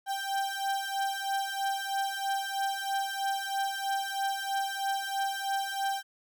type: beating tone pair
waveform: 35% pulse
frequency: 784 / 787.1 Hz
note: G5 / G5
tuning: 0 / +7 cents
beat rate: 3.1 Hz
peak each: -31 dBFS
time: 0.06-6.03 s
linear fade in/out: 50 ms
effects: none